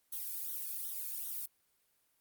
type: noise with flanger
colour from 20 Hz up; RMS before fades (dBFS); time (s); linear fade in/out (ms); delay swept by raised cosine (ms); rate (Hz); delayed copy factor
violet; -40; 0.12-1.46; 5; 0.4 to 1.05; 2.6; -1
effects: white hiss -75 dBFS RMS until 2.2 s + Opus 32 kbps